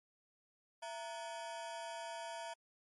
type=ring-modulated tone; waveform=40% pulse; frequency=799 Hz; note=G5; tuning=33 cents sharp; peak=-39 dBFS; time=0.82-2.54 s; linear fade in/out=10 ms; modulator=130 Hz; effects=MP3 48 kbps